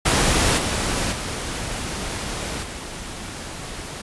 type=noise with level steps; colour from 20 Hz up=pink; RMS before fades=-18 / -23 / -28 / -33 dBFS; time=0.05-4.02 s; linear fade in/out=10 ms; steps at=0.57 / 1.11 / 2.62 s; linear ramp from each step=20 ms; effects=resampled to 24000 Hz